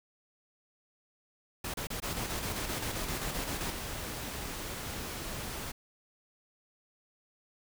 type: noise bursts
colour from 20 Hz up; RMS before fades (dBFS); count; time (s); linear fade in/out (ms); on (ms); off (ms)
pink; -37; 16; 1.64-3.705; 5; 100; 31
type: noise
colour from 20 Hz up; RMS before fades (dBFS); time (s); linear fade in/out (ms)
pink; -39; 2.02-5.72; 10
effects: none